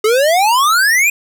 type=exponential sweep; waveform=square; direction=up; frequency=415.4 to 2508 Hz; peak=-10 dBFS; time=0.04-1.1 s; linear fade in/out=5 ms; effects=none